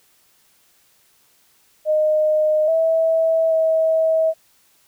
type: tone with pitch steps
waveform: sine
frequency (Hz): 616 / 650 / 643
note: D#5 / E5 / E5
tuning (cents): -17 / -24 / -43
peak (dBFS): -14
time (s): 1.85-4.34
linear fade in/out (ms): 50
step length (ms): 830
effects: white hiss -58 dBFS RMS until 4.87 s